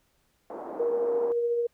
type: band-pass noise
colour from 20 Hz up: pink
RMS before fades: -38 dBFS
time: 0.5-1.32 s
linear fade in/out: 0 ms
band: 310 to 940 Hz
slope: 24 dB/octave
type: tone with tremolo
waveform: sine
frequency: 473.1 Hz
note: A#4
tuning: 26 cents sharp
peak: -22 dBFS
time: 0.79-1.67 s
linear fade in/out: 10 ms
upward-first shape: triangle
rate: 14 Hz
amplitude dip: 35%
effects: pink hiss -70 dBFS RMS until 1.73 s